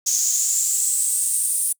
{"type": "noise with high-pass filter sweep", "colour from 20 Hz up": "pink", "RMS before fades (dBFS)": -21, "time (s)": [0.06, 1.73], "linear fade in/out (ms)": 10, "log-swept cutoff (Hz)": [6400, 9600], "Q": 7.7, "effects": ["noise-tail reverb RT60 0.1 s tail -26 dB re dry"]}